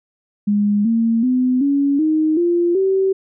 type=tone with pitch steps; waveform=sine; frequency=205.8 / 228.3 / 253.4 / 281.1 / 311.9 / 346.1 / 384 Hz; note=G#3 / A#3 / B3 / C#4 / D#4 / F4 / G4; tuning=-16 / -36 / +45 / +24 / +4 / -16 / -36 cents; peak=-13 dBFS; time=0.47-3.13 s; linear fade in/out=10 ms; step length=380 ms; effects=none